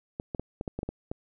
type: clicks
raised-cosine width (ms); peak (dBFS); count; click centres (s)
2; -19; 9; 0.199 / 0.348 / 0.396 / 0.611 / 0.678 / 0.79 / 0.831 / 0.89 / 1.115
effects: none